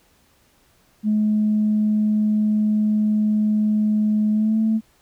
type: tone with pitch glide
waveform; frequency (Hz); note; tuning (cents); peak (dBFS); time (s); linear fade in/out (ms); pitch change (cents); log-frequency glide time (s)
sine; 212.8 to 220.3; G#3 to A3; +42 to +2; -15; 1.03-4.81; 50; +60; 4.32-4.58
effects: tanh soft clip ceiling -11 dBFS + pink hiss -59 dBFS RMS until 5.01 s